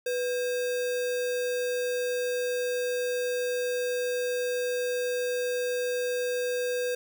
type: tone with sample-and-hold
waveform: sine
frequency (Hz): 493.9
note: B4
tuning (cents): 0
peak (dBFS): -26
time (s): 0.06-6.95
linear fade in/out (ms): 5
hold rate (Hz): 2100
effects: none